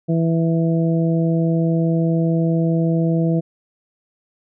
harmonic tone, 164.81 Hz, E3, in tune, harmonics 1 / 2 / 3 / 4, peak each -16 / -22 / -26 / -28 dBFS, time 0.08-3.41 s, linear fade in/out 20 ms, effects none

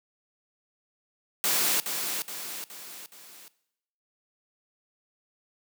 white noise with echo, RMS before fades -25 dBFS, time 1.44-1.8 s, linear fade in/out 0 ms, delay 420 ms, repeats 4, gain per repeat -6 dB, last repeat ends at 3.48 s, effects noise-tail reverb RT60 0.8 s tail -19 dB re dry + high-pass 200 Hz 12 dB/octave

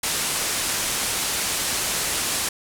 white low-pass noise, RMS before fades -25 dBFS, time 0.03-2.49 s, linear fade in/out 5 ms, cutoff 11000 Hz, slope 24 dB/octave, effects none

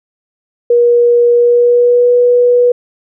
sine tone with pitch glide, 478.1 to 488.1 Hz, A#4 to B4, +44 to -20 cents, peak -5 dBFS, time 0.7-2.72 s, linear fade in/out 5 ms, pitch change +36 cents, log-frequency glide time 1.33-2.12 s, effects none

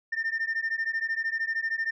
sine beating tone pair, 1800 / 1813 Hz, A6 / A#6, +39 / -49 cents, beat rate 13 Hz, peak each -28 dBFS, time 0.12-1.91 s, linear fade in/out 10 ms, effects tanh soft clip ceiling -23 dBFS

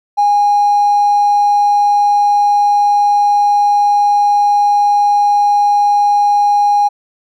triangle tone with hard clipping, 821 Hz, G#5, 20 cents flat, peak -8 dBFS, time 0.17-6.89 s, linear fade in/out 20 ms, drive 3 dB, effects none

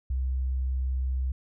sine tone, 64.7 Hz, C2, 19 cents flat, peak -25 dBFS, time 0.1-1.32 s, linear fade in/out 5 ms, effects none

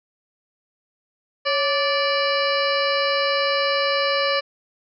harmonic tone with a mistuned harmonic, 583 Hz, D5, 13 cents flat, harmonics 1 / 2 / 3 / 4 / 5 / 7 / 8 / 9, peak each -22 / -25 / -27 / -28 / -29 / -30 / -31 / -32 dBFS, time 1.45-4.41 s, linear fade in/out 20 ms, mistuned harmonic 1, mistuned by -81 cents, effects none

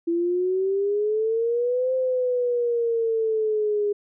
sine exponential two-way sweep, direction up then down, 334.5 to 520 to 409.1 Hz, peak -20 dBFS, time 0.07-3.93 s, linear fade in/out 10 ms, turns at 1.94 s, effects none

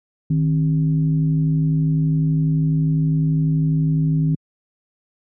sine tone with frequency modulation, 155.56 Hz, D#3, in tune, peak -14 dBFS, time 0.3-4.35 s, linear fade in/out 5 ms, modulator 112 Hz, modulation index 0.59, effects high-pass 100 Hz 12 dB/octave

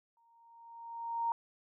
sine tone with exponential growth, 928 Hz, A#5, 8 cents flat, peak -28 dBFS, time 0.17-1.32 s, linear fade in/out 1 ms, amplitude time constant 250 ms, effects none

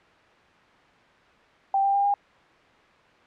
sine tone with pitch steps, 784 / 792.2 / 800.5 / 808.8 Hz, G5 / G5 / G5 / G#5, 0 / +18 / +36 / -46 cents, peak -19 dBFS, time 1.74-2.14 s, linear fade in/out 2 ms, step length 100 ms, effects white hiss -55 dBFS RMS until 3.26 s + low-pass 2000 Hz 12 dB/octave

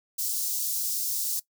white high-pass noise, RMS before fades -29 dBFS, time 0.18-1.4 s, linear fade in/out 10 ms, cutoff 4900 Hz, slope 24 dB/octave, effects noise-tail reverb RT60 0.1 s tail -19 dB re dry

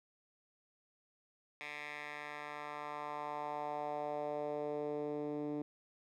10% pulse tone with band-pass filter sweep, 148.1 Hz, D3, 15 cents sharp, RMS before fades -41 dBFS, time 1.61-5.62 s, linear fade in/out 0 ms, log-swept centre 2300 to 310 Hz, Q 2.3, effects none

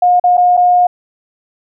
sine tone with dropouts, 716 Hz, F5, 43 cents sharp, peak -6 dBFS, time 0.02-0.87 s, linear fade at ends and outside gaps 5 ms, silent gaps 0.198-0.239 / 0.371-0.377 / 0.569-0.574 s, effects none

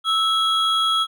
triangle tone pair together, 1311 / 3317 Hz, E6 / G#7, -10 / -3 cents, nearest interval octave + major third, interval 1607 cents, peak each -18 dBFS, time 0.04-1.07 s, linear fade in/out 50 ms, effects none

